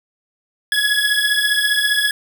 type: beating tone pair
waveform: 25% pulse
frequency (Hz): 1676 / 1691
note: G#6 / G#6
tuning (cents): +15 / +31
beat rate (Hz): 15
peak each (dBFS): -14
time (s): 0.72-2.11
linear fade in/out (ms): 2
effects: 7-bit